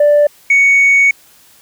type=tone pair in turn; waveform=sine; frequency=587.3 / 2228 Hz; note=D5 / C#7; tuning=0 / +8 cents; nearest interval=octave + major seventh; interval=2308 cents; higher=second; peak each=-4 dBFS; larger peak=neither; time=0-0.27 / 0.5-1.11 s; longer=second; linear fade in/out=5 ms; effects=tanh soft clip ceiling -4 dBFS + white hiss -46 dBFS RMS until 1.61 s